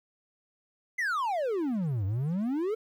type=exponential two-way sweep; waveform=triangle; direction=down then up; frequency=2093 to 92.5 to 458.3 Hz; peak=-25 dBFS; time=0.98-2.75 s; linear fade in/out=10 ms; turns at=2.05 s; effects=11-bit